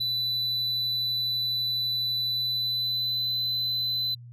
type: tone with pitch glide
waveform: triangle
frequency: 3984 to 4023 Hz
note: B7 to B7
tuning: +14 to +31 cents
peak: -24 dBFS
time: 0-4.15 s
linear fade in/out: 10 ms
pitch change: +17 cents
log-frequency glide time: 2.29-3.47 s
effects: added 120 Hz sine -42 dBFS peak until 4.32 s